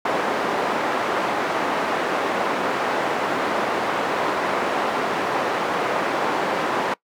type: band-pass noise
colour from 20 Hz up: white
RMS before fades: -23 dBFS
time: 0.05-6.94 s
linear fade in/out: 5 ms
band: 280 to 1100 Hz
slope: 12 dB/octave
effects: noise-tail reverb RT60 0.1 s tail -22 dB re dry